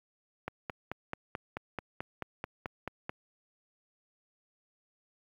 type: click train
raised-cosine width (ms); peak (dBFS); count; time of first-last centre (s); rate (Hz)
0.5; -20; 13; 0.48-3.094; 4.59
effects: high-pass 60 Hz 12 dB/octave + 10-bit